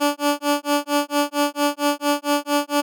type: tone with tremolo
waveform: 15% pulse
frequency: 290 Hz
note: D4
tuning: 22 cents flat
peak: -9 dBFS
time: 0-2.82 s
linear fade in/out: 20 ms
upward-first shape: sine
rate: 4.4 Hz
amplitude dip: 100%
effects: none